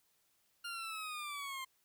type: linear sweep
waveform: 20% pulse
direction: down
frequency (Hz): 1410 to 1046.5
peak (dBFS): -36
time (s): 0.64-1.65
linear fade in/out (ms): 10
effects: white hiss -75 dBFS RMS until 1.84 s